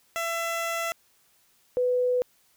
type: tone pair in turn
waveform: 15% pulse / sine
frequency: 670 / 497.5 Hz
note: E5 / B4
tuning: +28 / +13 cents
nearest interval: perfect fourth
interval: 515 cents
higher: first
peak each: -21 dBFS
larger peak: neither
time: 0.16-0.92 / 1.77-2.22 s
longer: first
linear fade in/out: 0 ms
effects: white hiss -64 dBFS RMS until 2.56 s